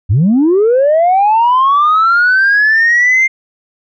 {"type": "linear sweep", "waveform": "sine", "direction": "up", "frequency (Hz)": [83, 2117], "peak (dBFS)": -5, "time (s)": [0.09, 3.28], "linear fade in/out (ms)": 20, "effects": ["tanh soft clip ceiling -4 dBFS"]}